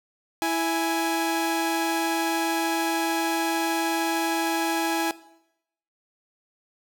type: tone pair together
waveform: sawtooth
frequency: 329.6 / 830.6 Hz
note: E4 / G#5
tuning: 0 / 0 cents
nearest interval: octave + major third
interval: 1600 cents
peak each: -22 dBFS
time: 0.42-5.11 s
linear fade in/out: 0 ms
effects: noise-tail reverb RT60 0.8 s tail -18 dB re dry